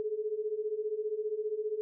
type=beating tone pair; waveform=sine; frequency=417.8 / 432.8 Hz; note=G#4 / A4; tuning=+10 / -29 cents; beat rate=15 Hz; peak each=-36 / -33 dBFS; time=0-1.81 s; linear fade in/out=0 ms; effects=none